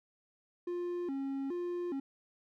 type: tone with vibrato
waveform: triangle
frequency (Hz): 309.7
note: D#4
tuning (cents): -8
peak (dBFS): -32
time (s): 0.67-2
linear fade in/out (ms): 5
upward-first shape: square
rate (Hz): 1.2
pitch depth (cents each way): 220
effects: none